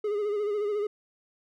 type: tone with vibrato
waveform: triangle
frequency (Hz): 415.3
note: G#4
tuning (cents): 0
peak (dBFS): -24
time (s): 0.04-0.87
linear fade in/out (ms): 5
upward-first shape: sine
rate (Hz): 14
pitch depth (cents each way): 51
effects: none